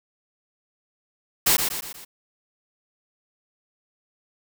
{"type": "noise with echo", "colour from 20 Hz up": "white", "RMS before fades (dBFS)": -18, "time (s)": [1.46, 1.57], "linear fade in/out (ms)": 10, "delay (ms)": 120, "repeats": 4, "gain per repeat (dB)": -6, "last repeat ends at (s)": 2.05, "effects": []}